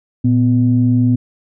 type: tone pair together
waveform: sine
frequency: 116.54 / 249.7 Hz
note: A#2 / B3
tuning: 0 / +19 cents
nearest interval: octave + minor second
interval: 1319 cents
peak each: -12 dBFS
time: 0.24-1.16 s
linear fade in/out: 10 ms
effects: tanh soft clip ceiling -2 dBFS